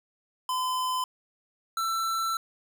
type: tone pair in turn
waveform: square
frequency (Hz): 1019 / 1336.8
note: C6 / E6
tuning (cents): -46 / +24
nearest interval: perfect fourth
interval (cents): 470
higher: second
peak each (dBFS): -27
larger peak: neither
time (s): 0.49-1.04 / 1.77-2.37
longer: second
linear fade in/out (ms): 2
effects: none